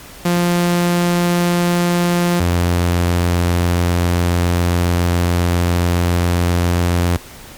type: tone pair in turn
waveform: sawtooth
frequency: 174.61 / 87.31 Hz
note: F3 / F2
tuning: 0 / 0 cents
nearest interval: octave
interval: 1200 cents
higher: first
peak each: -9 dBFS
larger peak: neither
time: 0.25-2.4 / 2.4-7.17 s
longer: second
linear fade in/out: 5 ms
effects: pink hiss -37 dBFS RMS until 7.57 s + MP3 96 kbps